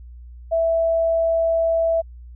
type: tone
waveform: sine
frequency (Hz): 659.3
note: E5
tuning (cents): 0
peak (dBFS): -16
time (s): 0.51-2.02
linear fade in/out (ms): 20
effects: added 60 Hz sine -37 dBFS peak until 2.35 s